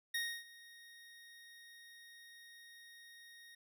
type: tone with ADSR envelope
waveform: 25% pulse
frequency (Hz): 1864.7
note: A#6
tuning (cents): 0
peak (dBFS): -31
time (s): 0.14-3.55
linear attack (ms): 7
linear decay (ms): 290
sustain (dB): -21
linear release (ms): 5
effects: none